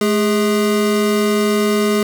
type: tone pair together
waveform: square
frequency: 213.4 / 411.1 Hz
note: G#3 / G#4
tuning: +47 / -18 cents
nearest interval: major seventh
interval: 1135 cents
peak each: -17 dBFS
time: 0.01-2.03 s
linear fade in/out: 2 ms
effects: none